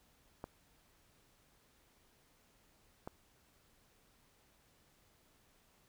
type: clicks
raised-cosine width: 1 ms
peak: -29 dBFS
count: 2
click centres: 0.441 / 3.075 s
effects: pink hiss -70 dBFS RMS until 5.88 s